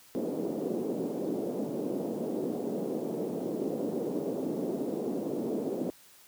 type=band-pass noise; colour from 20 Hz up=white; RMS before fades=-33 dBFS; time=0.15-5.9 s; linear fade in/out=0 ms; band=200 to 460 Hz; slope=24 dB/octave; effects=white hiss -57 dBFS RMS until 6.27 s + high-pass 60 Hz 12 dB/octave